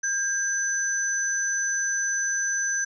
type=tone pair together; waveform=sine; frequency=1600 / 6041 Hz; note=G6 / F#8; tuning=+35 / +35 cents; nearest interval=octave + major seventh; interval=2300 cents; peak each=-26 dBFS; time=0.03-2.85 s; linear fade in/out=10 ms; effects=none

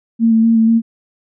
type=tone with vibrato; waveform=sine; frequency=226.1 Hz; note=A3; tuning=47 cents sharp; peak=-8 dBFS; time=0.19-0.82 s; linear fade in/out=50 ms; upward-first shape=square; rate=4.1 Hz; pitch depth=17 cents each way; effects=none

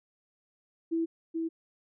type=tone pair in turn; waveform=sine; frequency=329.6 / 327.5 Hz; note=E4 / E4; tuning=0 / -11 cents; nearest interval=unison; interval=11 cents; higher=first; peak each=-26 / -29 dBFS; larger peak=first; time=0.91-1.06 / 1.34-1.49 s; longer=neither; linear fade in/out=20 ms; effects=none

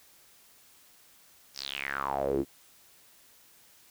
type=tone with band-pass filter sweep; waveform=sawtooth; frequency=69 Hz; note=C#2; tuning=7 cents flat; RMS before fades=-32 dBFS; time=1.54-2.45 s; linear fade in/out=50 ms; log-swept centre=5800 to 290 Hz; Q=6.4; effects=white hiss -59 dBFS RMS until 3.9 s

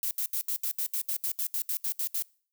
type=noise bursts; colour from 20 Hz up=violet; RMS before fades=-30 dBFS; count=15; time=0.03-2.223 s; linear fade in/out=0 ms; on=79 ms; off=72 ms; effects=noise-tail reverb RT60 0.5 s tail -25 dB re dry

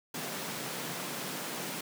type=high-pass noise; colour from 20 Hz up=pink; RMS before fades=-38 dBFS; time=0.14-1.81 s; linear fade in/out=5 ms; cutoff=140 Hz; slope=48 dB/octave; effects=none

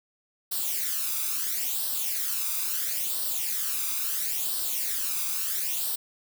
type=noise with flanger; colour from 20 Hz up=blue; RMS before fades=-29 dBFS; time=0.51-5.96 s; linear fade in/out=10 ms; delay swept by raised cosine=0.22 to 0.83 ms; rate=0.74 Hz; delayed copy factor=+0.65; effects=none

